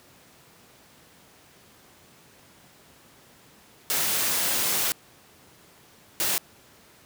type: noise bursts at uneven times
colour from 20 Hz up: white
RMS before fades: -25 dBFS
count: 2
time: 3.9-4.92 / 6.2-6.38 s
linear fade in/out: 0 ms
effects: pink hiss -54 dBFS RMS until 7.05 s + high-pass 100 Hz 12 dB/octave